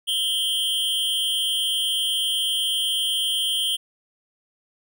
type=tone with amplitude modulation; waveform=square; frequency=3136 Hz; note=G7; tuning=in tune; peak=-18 dBFS; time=0.07-3.77 s; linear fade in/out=20 ms; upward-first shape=sine; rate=252 Hz; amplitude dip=80%; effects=none